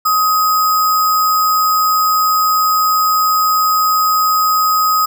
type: tone with sample-and-hold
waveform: sine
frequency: 1257 Hz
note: D#6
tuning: 17 cents sharp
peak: -10 dBFS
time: 0.05-5.06 s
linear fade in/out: 10 ms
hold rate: 6300 Hz
effects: none